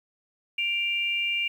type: tone pair together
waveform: sine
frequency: 2361 / 2800 Hz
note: D7 / F7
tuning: +9 / +4 cents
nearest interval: minor third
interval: 295 cents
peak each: -27 dBFS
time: 0.58-1.48 s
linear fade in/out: 5 ms
effects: 9-bit